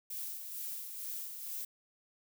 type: noise with tremolo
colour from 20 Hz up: violet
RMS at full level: -40 dBFS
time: 0.1-1.65 s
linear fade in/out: 5 ms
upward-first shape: sine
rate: 2.2 Hz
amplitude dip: 45%
effects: none